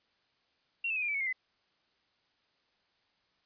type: tone with pitch steps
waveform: sine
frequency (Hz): 2738 / 2623 / 2514 / 2408 / 2308 / 2211 / 2119 / 2030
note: F7 / E7 / D#7 / D7 / D7 / C#7 / C7 / B6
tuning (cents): -35 / -9 / +17 / +43 / -31 / -5 / +21 / +47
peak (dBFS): -30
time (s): 0.84-1.328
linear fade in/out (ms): 5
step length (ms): 61
effects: white hiss -73 dBFS RMS until 3.45 s + resampled to 11025 Hz